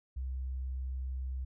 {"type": "tone", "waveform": "sine", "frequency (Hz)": 64.8, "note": "C2", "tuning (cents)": -16, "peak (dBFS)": -34, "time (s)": [0.16, 1.45], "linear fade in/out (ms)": 10, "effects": []}